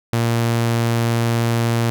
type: tone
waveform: sawtooth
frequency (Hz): 116.54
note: A#2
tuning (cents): 0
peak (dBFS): -12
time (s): 0.13-1.9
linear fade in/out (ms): 0
effects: none